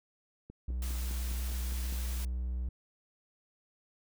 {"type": "click train", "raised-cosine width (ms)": 3, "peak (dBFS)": -34, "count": 8, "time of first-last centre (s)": [0.5, 1.926], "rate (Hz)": 4.91}
{"type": "tone", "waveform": "triangle", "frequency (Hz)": 61.74, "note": "B1", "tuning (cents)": 0, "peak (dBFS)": -30, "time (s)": [0.68, 2.69], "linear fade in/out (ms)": 5}
{"type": "noise", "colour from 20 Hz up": "white", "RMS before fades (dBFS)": -45, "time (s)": [0.82, 2.25], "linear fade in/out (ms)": 2}
{"effects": []}